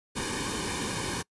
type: noise with comb filter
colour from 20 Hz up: pink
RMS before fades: -32 dBFS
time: 0.15-1.23 s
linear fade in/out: 20 ms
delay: 1.5 ms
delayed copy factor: -0.85
effects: noise-tail reverb RT60 0.1 s tail -25 dB re dry + resampled to 24000 Hz